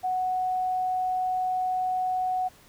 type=tone; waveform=sine; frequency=740 Hz; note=F#5; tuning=in tune; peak=-24 dBFS; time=0.03-2.49 s; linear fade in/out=20 ms; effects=pink hiss -55 dBFS RMS until 2.68 s